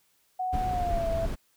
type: tone with pitch glide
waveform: sine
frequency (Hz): 740 to 663.1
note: F#5 to E5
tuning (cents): 0 to +10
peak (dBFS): -27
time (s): 0.39-1.26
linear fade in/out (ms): 10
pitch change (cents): -190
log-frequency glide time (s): 0.68-1.07
type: noise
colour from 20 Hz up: brown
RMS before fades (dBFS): -31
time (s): 0.52-1.36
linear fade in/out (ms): 20
effects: white hiss -68 dBFS RMS until 1.56 s